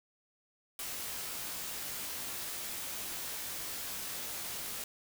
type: noise with comb filter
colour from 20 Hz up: white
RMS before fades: -40 dBFS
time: 0.79-4.84 s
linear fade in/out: 2 ms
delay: 19 ms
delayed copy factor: -0.6
effects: none